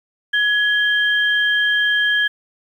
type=tone pair together; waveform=sine; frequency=1680 / 3171 Hz; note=G#6 / G7; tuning=+19 / +19 cents; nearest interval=major seventh; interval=1100 cents; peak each=-15 / -21 dBFS; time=0.33-2.28 s; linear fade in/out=10 ms; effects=8-bit